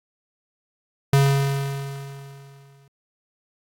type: tone with exponential decay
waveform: square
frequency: 138.59 Hz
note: C#3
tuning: in tune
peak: -13 dBFS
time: 1.13-2.88 s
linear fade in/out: 2 ms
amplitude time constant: 380 ms
effects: AAC 64 kbps